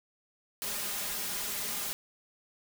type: noise with comb filter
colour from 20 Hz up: white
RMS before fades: -35 dBFS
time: 0.62-1.93 s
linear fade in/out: 0 ms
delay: 4.9 ms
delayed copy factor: +0.75
effects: none